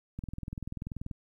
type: click train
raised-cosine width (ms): 5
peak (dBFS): -25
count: 20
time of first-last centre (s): 0.19-1.112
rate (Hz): 20.6
effects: 11-bit